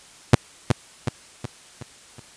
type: tone with echo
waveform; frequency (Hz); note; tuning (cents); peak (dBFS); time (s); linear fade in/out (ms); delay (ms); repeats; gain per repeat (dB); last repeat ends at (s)
sawtooth; 122; B2; -21; -3; 0.33-0.35; 5; 370; 5; -6; 2.2
effects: white hiss -48 dBFS RMS until 2.36 s + resampled to 22050 Hz